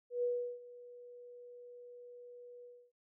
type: tone with ADSR envelope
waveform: sine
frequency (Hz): 487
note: B4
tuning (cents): -24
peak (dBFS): -30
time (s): 0.1-2.92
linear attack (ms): 130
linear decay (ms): 360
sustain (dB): -20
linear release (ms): 280
effects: none